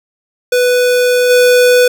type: tone with level steps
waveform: square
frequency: 494.9 Hz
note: B4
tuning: 4 cents sharp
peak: -9 / -6 dBFS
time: 0.52-1.88 s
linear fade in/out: 5 ms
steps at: 1.29 s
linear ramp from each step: 20 ms
effects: none